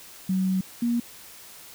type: tone pair in turn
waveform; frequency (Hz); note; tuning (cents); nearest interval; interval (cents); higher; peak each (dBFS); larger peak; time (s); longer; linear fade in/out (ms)
sine; 188.1 / 237; F#3 / A#3; +29 / +29; major third; 400; second; -21 / -21; neither; 0.29-0.61 / 0.82-1; first; 5
effects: white hiss -46 dBFS RMS until 1.74 s